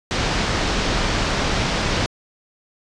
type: low-pass noise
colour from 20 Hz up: pink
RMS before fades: -21 dBFS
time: 0.11-2.06 s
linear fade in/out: 0 ms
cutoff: 5900 Hz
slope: 24 dB/octave
effects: resampled to 22050 Hz